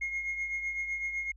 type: tone with tremolo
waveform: sine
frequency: 2149 Hz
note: C7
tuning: 46 cents sharp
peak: -27 dBFS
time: 0.01-1.32 s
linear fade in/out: 10 ms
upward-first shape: triangle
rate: 7.9 Hz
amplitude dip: 65%
effects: tanh soft clip ceiling -28 dBFS + added 50 Hz sine -51 dBFS peak until 1.36 s